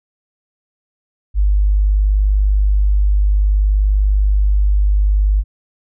sine tone, 50.3 Hz, G1, 45 cents sharp, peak -10 dBFS, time 1.34-5.44 s, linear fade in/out 50 ms, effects none

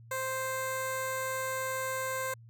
10% pulse tone with notch filter, 523.3 Hz, C5, in tune, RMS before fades -34 dBFS, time 0.11-2.34 s, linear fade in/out 5 ms, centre 3000 Hz, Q 1, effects added 115 Hz sine -50 dBFS peak until 2.49 s

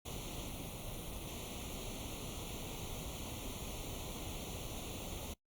pink noise with comb filter, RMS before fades -44 dBFS, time 0.05-5.34 s, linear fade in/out 10 ms, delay 0.3 ms, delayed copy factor +0.9, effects noise-tail reverb RT60 0.1 s tail -24 dB re dry + Opus 48 kbps

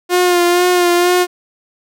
sawtooth tone with vibrato, 354.4 Hz, F4, 25 cents sharp, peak -6 dBFS, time 0.09-1.27 s, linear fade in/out 50 ms, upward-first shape sine, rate 2.1 Hz, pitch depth 29 cents each way, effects none

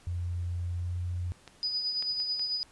sine tone with pitch glide, 87.5 to 88.62 Hz, F2 to F2, +4 to +26 cents, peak -30 dBFS, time 0.07-1.32 s, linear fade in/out 0 ms, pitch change +22 cents, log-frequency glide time 0.75-0.97 s
clicks, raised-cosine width 0.2 ms, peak -28 / -25 / -32 / -29 dBFS, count 4, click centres 1.477 / 2.025 / 2.201 / 2.395 s
sine tone with tremolo, 4960 Hz, D#8, 6 cents flat, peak -27 dBFS, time 1.63-2.63 s, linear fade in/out 0 ms, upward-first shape sine, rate 9.1 Hz, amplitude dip 45%
effects pink hiss -59 dBFS RMS until 2.71 s + resampled to 24000 Hz

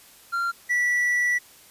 triangle tone pair in turn, 1382 / 1954.4 Hz, F6 / B6, -19 / -19 cents, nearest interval tritone, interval 600 cents, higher second, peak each -21 / -18 dBFS, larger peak second, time 0.32-0.52 / 0.69-1.39 s, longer second, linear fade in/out 20 ms, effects white hiss -51 dBFS RMS until 1.7 s + resampled to 32000 Hz

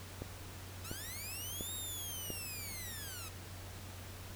click train, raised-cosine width 2 ms, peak -27 dBFS, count 4, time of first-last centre 0.22-2.303 s, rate 1.44 Hz
5% pulse linear two-way sweep, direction up then down, 1244.5 to 3778 to 1244.5 Hz, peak -34 dBFS, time 0.84-3.29 s, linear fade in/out 10 ms, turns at 1.74 s
effects added 92 Hz sine -49 dBFS peak until 4.35 s + pink hiss -51 dBFS RMS until 4.35 s

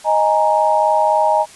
sine chord, D# suspended fourth, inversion none, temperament just, 622.3 / 829.7 / 933.4 Hz, D#5 / G#5 / A#5, 0 / -2 / +2 cents, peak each -16 dBFS, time 0.04-1.46 s, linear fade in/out 50 ms, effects white hiss -41 dBFS RMS until 1.55 s + resampled to 24000 Hz

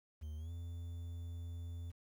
triangle tone with pitch glide, 76.4 to 85.26 Hz, D#2 to F2, -31 to -41 cents, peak -40 dBFS, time 0.21-1.92 s, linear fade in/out 20 ms, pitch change +190 cents, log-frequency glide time 0.37-0.51 s, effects 11-bit

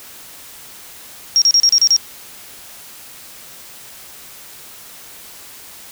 sine tone bursts, 5588 Hz, F8, in tune, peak -8 dBFS, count 7, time 1.36-1.964 s, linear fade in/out 0 ms, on 58 ms, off 33 ms, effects white hiss -38 dBFS RMS until 5.91 s

